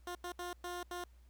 15% pulse tone bursts at uneven times, 354 Hz, F4, 23 cents sharp, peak -34 dBFS, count 5, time 0.07-0.15 / 0.24-0.32 / 0.39-0.53 / 0.64-0.83 / 0.91-1.04 s, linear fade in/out 2 ms, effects added 60 Hz sine -58 dBFS peak until 1.29 s + pink hiss -74 dBFS RMS until 1.29 s

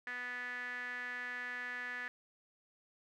sawtooth tone with band-pass filter, 246.9 Hz, B3, in tune, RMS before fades -42 dBFS, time 0.07-2.08 s, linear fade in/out 0 ms, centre 1800 Hz, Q 9, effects none

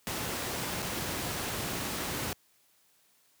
pink noise with dropouts, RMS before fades -34 dBFS, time 0.07-2.33 s, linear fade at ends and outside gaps 0 ms, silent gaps 0.821-0.826 s, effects white hiss -67 dBFS RMS until 3.4 s + high-pass 80 Hz 12 dB/octave

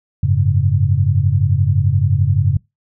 sine chord, F# suspended second, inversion none, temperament just, 92.5 / 104.06 / 138.75 Hz, F#2 / G#2 / C#3, 0 / +4 / +2 cents, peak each -16 dBFS, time 0.23-2.57 s, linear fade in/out 5 ms, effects noise-tail reverb RT60 0.2 s tail -24 dB re dry

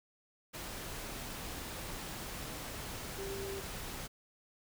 sine tone in noise, 392 Hz, G4, in tune, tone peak -40 dBFS, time 3.17-3.61 s, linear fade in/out 20 ms, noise pink, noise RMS -43 dBFS, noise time 0.53-4.08 s, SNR 0 dB, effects none

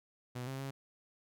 sawtooth tone with pitch steps, 124.1 / 133.8 / 136.2 Hz, B2 / C3 / C#3, +9 / +39 / -30 cents, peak -35 dBFS, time 0.35-0.71 s, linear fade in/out 10 ms, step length 120 ms, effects none

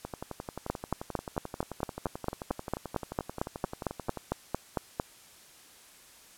two click trains, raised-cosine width 1 ms, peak -22 / -14 dBFS, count 48 / 20, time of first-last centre 0.05-4.173 / 0.7-4.999 s, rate 11.4 / 4.42 Hz, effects white hiss -55 dBFS RMS until 6.37 s + low-pass 12000 Hz 12 dB/octave

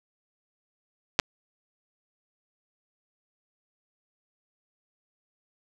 clicks, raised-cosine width 0.2 ms, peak -3 dBFS, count 2, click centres 1.191 / 1.198 s, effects none

